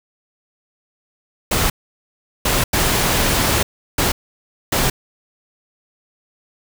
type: noise bursts at uneven times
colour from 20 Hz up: pink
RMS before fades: -17 dBFS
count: 5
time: 1.51-1.7 / 2.45-2.64 / 2.73-3.63 / 3.98-4.12 / 4.72-4.9 s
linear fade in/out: 5 ms
effects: none